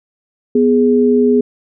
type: tone pair together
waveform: sine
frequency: 246.9 / 416.2 Hz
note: B3 / G#4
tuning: 0 / +4 cents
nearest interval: major sixth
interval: 904 cents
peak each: -11 dBFS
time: 0.55-1.41 s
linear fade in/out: 5 ms
effects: none